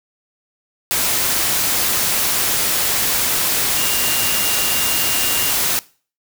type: tone in noise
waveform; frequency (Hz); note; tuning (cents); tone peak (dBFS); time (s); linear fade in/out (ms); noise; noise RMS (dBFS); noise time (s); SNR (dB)
sine; 2809; F7; +9; -25; 3.77-5.51; 0; white; -18; 0.91-5.79; -10
effects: noise-tail reverb RT60 0.4 s tail -21 dB re dry